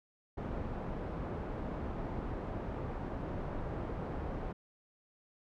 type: low-pass noise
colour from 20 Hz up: pink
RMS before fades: -39 dBFS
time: 0.37-4.53 s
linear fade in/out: 10 ms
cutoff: 900 Hz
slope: 12 dB/octave
effects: none